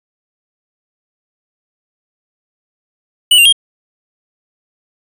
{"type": "tone with pitch steps", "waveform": "square", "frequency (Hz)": [2954, 2783, 3231], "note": ["F#7", "F7", "G#7"], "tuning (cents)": [-3, -7, -48], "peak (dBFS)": -5, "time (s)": [3.31, 3.526], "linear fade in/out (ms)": 5, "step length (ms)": 72, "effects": ["resampled to 32000 Hz"]}